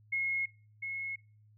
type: tone pair in turn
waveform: sine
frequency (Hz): 2163 / 2174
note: C#7 / C#7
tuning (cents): -43 / -34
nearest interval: unison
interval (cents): 9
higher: second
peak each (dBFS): -29 / -35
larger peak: first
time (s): 0.12-0.46 / 0.82-1.16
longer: neither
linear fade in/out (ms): 10
effects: noise-tail reverb RT60 0.4 s tail -23 dB re dry + added 106 Hz sine -59 dBFS peak until 1.57 s